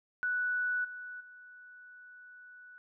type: tone with level steps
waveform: sine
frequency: 1480 Hz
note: F#6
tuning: in tune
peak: -29 / -41 / -50 dBFS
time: 0.23-2.78 s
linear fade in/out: 0 ms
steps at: 0.84 / 1.2 s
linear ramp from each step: 10 ms
effects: none